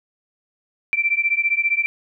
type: beating tone pair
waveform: sine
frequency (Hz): 2337 / 2352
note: D7 / D7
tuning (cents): -9 / +2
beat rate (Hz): 15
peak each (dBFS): -20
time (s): 0.93-1.86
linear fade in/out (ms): 0
effects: none